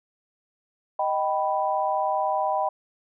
sine chord, Eb augmented, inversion none, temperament equal with one note detuned, 622.3 / 777.7 / 987.8 Hz, Eb5 / G5 / B5, 0 / -14 / 0 cents, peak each -27 / -25 / -27 dBFS, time 0.99-2.69 s, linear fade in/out 5 ms, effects none

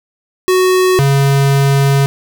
square tone pair in turn, 370 / 138.59 Hz, F#4 / C#3, 0 / 0 cents, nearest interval octave + perfect fourth, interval 1700 cents, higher first, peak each -9 dBFS, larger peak neither, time 0.48-0.99 / 0.99-2.06 s, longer second, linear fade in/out 0 ms, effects none

